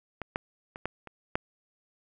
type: clicks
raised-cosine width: 0.5 ms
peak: -20 / -14 / -25 / -15 / -28 / -11 dBFS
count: 6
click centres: 0.217 / 0.359 / 0.759 / 0.856 / 1.073 / 1.355 s
effects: none